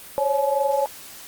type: tone cluster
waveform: sine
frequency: 542 / 565 / 853 Hz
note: C#5 / C#5 / G#5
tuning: -39 / +33 / +46 cents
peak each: -23 dBFS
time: 0.18-0.86 s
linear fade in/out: 0 ms
effects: white hiss -41 dBFS RMS until 1.27 s + Opus 32 kbps